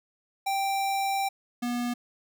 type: tone pair in turn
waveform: square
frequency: 784 / 242.1 Hz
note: G5 / B3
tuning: 0 / -34 cents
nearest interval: octave + minor sixth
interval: 2034 cents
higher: first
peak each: -26 / -28 dBFS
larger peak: first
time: 0.46-1.29 / 1.62-1.94 s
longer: first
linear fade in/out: 10 ms
effects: none